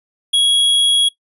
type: tone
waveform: square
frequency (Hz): 3322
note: G#7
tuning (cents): 0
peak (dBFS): -11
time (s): 0.33-1.09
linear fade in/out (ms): 10
effects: noise-tail reverb RT60 0.1 s tail -19 dB re dry + resampled to 24000 Hz